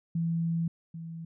sine tone pair in turn, 166.4 / 164.68 Hz, E3 / E3, +17 / -1 cents, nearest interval unison, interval 18 cents, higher first, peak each -26 / -37 dBFS, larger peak first, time 0.15-0.68 / 0.94-1.25 s, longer first, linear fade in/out 5 ms, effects none

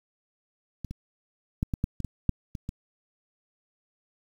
clicks, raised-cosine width 5 ms, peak -22 / -23 / -13 / -15 / -12 / -20 / -19 / -9 / -22 / -20 dBFS, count 10, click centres 0.847 / 0.91 / 1.629 / 1.738 / 1.841 / 2.003 / 2.047 / 2.293 / 2.552 / 2.691 s, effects 8-bit

